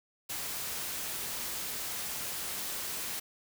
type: noise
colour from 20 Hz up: white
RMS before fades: -37 dBFS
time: 0.29-3.2 s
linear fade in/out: 10 ms
effects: none